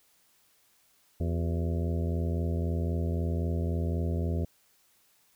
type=harmonic tone with a mistuned harmonic; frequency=83.8 Hz; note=E2; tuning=29 cents sharp; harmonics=1 / 2 / 3 / 4 / 5 / 6 / 7 / 8; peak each=-28 / -34 / -38 / -40 / -42 / -44 / -45 / -46 dBFS; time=1.2-4.45 s; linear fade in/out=5 ms; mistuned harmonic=4; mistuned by=+110 cents; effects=white hiss -66 dBFS RMS until 5.35 s